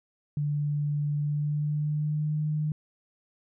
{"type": "tone with pitch glide", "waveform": "sine", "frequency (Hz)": [146.83, 152.27], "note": ["D3", "D#3"], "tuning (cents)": [0, -37], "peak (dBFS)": -25, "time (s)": [0.37, 2.72], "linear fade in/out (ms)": 2, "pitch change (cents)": 63, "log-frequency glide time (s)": [1.18, 2.39], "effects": []}